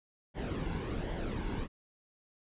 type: noise with flanger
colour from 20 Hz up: brown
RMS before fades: -36 dBFS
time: 0.34-1.68 s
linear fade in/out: 50 ms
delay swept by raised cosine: 0.78 to 1.65 ms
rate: 1.3 Hz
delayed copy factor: -0.55
effects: resampled to 8000 Hz